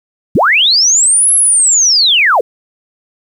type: linear two-way sweep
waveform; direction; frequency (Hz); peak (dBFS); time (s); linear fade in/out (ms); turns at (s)
sine; up then down; 92.5 to 11175 to 401.4; -6; 0.35-2.41; 5; 1.34
effects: 7-bit